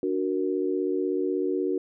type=chord; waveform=sine; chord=D augmented; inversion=none; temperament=equal; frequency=293.7 / 370 / 466.2 Hz; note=D4 / F#4 / A#4; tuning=0 / 0 / 0 cents; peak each=-29 / -26 / -31 dBFS; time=0.03-1.78 s; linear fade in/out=2 ms; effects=none